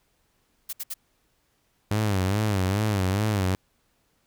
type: noise bursts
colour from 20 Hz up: blue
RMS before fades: -32 dBFS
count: 3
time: 0.69-0.941 s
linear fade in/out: 10 ms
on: 41 ms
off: 64 ms
type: tone with vibrato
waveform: sawtooth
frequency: 100.2 Hz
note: G2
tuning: 38 cents sharp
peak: -18 dBFS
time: 1.91-3.55 s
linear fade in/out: 0 ms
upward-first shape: sine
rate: 2.4 Hz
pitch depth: 140 cents each way
effects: pink hiss -69 dBFS RMS until 4.26 s